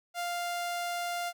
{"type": "tone", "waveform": "sawtooth", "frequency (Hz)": 698.5, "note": "F5", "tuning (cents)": 0, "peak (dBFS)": -28, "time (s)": [0.14, 1.33], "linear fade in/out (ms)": 50, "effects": []}